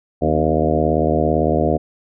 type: harmonic tone with a mistuned harmonic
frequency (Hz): 77.78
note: D#2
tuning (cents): 0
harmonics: 1 / 2 / 3 / 4 / 5 / 6 / 7 / 8 / 9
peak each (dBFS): -23 / -23 / -23 / -23 / -23 / -23 / -23 / -23 / -23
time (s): 0.21-1.78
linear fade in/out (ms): 20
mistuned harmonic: 3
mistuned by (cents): +58
effects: none